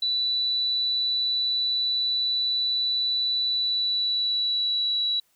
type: tone with pitch glide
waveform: sine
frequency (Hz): 3964 to 3918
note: B7 to B7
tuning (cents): +6 to -15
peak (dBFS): -22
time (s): 0.02-5.2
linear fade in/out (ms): 5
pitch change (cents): -21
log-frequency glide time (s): 3.47-5.02
effects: white hiss -67 dBFS RMS until 5.35 s